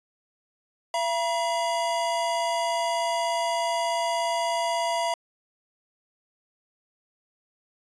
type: tone pair together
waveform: square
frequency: 676.9 / 959 Hz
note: E5 / A#5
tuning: +46 / +49 cents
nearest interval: tritone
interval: 603 cents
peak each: -27 / -28 dBFS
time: 0.94-5.14 s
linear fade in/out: 2 ms
effects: resampled to 22050 Hz